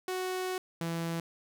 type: tone pair in turn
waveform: sawtooth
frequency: 370 / 166.73 Hz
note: F#4 / E3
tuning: 0 / +20 cents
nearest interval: octave + major second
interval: 1380 cents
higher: first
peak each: -28 dBFS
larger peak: neither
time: 0.08-0.58 / 0.81-1.2 s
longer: first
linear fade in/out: 2 ms
effects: none